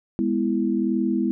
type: chord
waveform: sine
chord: E major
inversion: first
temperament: just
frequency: 206 / 247.2 / 329.6 Hz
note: G#3 / B3 / E4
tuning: -14 / +2 / 0 cents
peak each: -24 dBFS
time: 0.19-1.31 s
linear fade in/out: 0 ms
effects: none